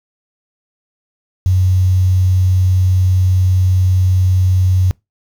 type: tone with quantisation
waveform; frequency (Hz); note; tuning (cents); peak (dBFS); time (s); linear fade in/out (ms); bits
sine; 92.5; F#2; 0; -9; 1.46-4.91; 0; 6
effects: noise-tail reverb RT60 0.2 s tail -24 dB re dry